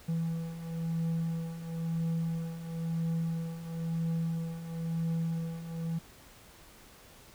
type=beating tone pair; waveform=triangle; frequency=164.2 / 165.19 Hz; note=E3 / E3; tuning=-6 / +4 cents; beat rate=0.99 Hz; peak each=-35 / -30 dBFS; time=0.08-5.99 s; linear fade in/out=10 ms; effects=pink hiss -55 dBFS RMS until 7.34 s